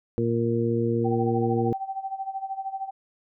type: harmonic tone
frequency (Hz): 116.54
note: A#2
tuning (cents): 0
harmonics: 1 / 2 / 3 / 4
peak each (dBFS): -27 / -27 / -27 / -27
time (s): 0.18-1.73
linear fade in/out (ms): 0
type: tone with tremolo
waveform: sine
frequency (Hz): 775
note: G5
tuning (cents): -20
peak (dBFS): -26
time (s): 1.04-2.91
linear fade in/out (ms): 20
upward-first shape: sine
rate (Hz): 13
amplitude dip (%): 80
effects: none